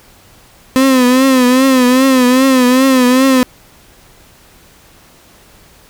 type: tone with vibrato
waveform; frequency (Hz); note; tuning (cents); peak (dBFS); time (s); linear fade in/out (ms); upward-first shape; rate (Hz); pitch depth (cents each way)
35% pulse; 257.6; C4; -27; -5; 0.76-3.43; 0; triangle; 2.5; 88
effects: pink hiss -44 dBFS RMS until 5.89 s